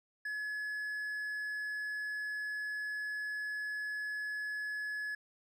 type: tone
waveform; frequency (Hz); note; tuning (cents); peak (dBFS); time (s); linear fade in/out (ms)
triangle; 1700; G#6; +40; -34; 0.25-5.15; 5
effects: none